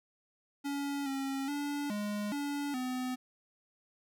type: tone with pitch steps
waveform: square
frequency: 282.3 / 271.5 / 288.2 / 207.2 / 286.5 / 253.8 Hz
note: C#4 / C#4 / D4 / G#3 / D4 / B3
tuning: +32 / -36 / -33 / -4 / -43 / +47 cents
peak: -34 dBFS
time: 0.64-3.16 s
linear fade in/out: 20 ms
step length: 420 ms
effects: none